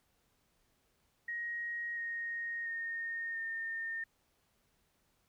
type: tone with pitch steps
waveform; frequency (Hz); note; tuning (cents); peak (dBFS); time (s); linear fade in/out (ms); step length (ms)
sine; 1884 / 1862.4 / 1841 / 1819.8; A#6 / A#6 / A#6 / A#6; +18 / -2 / -22 / -42; -36; 1.28-4.04; 5; 690
effects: pink hiss -75 dBFS RMS until 5.28 s